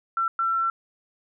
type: tone bursts at uneven times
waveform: sine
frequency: 1348 Hz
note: E6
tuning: 38 cents sharp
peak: -21 dBFS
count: 2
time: 0.17-0.28 / 0.39-0.7 s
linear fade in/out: 2 ms
effects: none